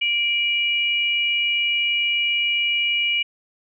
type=tone pair together; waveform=sine; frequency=2349 / 2902 Hz; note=D7 / F#7; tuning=0 / -34 cents; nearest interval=major third; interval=366 cents; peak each=-21 dBFS; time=0.01-3.23 s; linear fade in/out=10 ms; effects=none